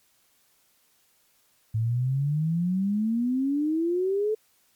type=exponential sweep; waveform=sine; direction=up; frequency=108.4 to 439.8 Hz; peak=-22 dBFS; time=1.74-4.35 s; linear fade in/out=10 ms; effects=white hiss -65 dBFS RMS until 4.75 s + MP3 96 kbps